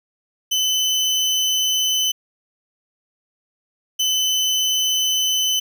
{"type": "tone pair in turn", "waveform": "30% pulse", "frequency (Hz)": [3029, 3029], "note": ["F#7", "F#7"], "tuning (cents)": [40, 40], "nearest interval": "unison", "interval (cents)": 0, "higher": "neither", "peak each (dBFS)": -14, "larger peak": "neither", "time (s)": [[0.51, 2.12], [3.99, 5.6]], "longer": "neither", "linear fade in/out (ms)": 10, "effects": []}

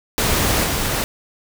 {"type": "noise with level steps", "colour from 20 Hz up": "pink", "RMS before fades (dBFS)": [-18, -21], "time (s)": [0.18, 1.04], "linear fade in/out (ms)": 0, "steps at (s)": 0.64, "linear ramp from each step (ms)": 10, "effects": []}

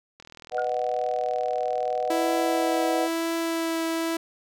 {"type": "click train", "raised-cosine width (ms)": 0.2, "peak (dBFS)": -27, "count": 108, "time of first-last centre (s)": [0.2, 2.842], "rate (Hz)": 40.5}
{"type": "chord", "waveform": "sine", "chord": "B major", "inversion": "none", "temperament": "just", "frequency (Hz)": [493.9, 617.4, 740.8], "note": ["B4", "D#5", "F#5"], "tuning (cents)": [0, -14, 2], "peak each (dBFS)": [-29, -29, -27], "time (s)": [0.51, 3.09], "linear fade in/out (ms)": 50}
{"type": "tone with exponential decay", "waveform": "sine", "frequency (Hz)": 1432, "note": "F6", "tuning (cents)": 43, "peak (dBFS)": -26, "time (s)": [0.58, 0.71], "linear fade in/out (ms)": 2, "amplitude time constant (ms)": 27}
{"type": "tone with vibrato", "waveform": "sawtooth", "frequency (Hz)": 329.6, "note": "E4", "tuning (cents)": 0, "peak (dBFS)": -21, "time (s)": [2.1, 4.17], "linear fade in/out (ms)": 5, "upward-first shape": "triangle", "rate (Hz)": 1, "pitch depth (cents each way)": 12}
{"effects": []}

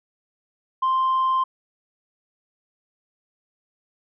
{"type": "tone", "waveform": "sine", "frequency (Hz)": 1046.5, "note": "C6", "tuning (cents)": 0, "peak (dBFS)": -16, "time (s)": [0.82, 1.44], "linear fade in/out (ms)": 10, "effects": ["tanh soft clip ceiling -16 dBFS"]}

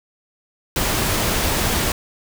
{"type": "noise", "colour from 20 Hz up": "pink", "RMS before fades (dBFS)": -20, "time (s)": [0.76, 1.92], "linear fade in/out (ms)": 2, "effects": []}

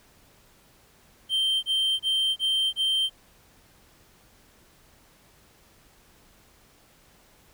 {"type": "tone bursts", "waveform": "triangle", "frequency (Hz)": 3136, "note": "G7", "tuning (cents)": 0, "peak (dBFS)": -20, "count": 5, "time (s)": [1.29, 3.098], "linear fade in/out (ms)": 50, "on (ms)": 340, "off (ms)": 27, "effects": ["pink hiss -58 dBFS RMS until 7.53 s"]}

